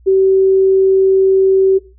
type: tone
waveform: sine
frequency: 383.3 Hz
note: G4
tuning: 39 cents flat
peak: -7 dBFS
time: 0.06-1.79 s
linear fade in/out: 20 ms
effects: noise-tail reverb RT60 0.3 s tail -18 dB re dry + added 60 Hz sine -42 dBFS peak until 1.98 s